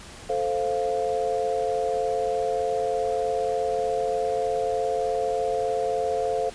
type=chord; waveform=sine; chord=F major; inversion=first; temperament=equal; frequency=440 / 523.3 / 698.5 Hz; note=A4 / C5 / F5; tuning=0 / 0 / 0 cents; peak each=-27 dBFS; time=0.29-6.5 s; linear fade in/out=10 ms; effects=pink hiss -43 dBFS RMS until 6.54 s + resampled to 22050 Hz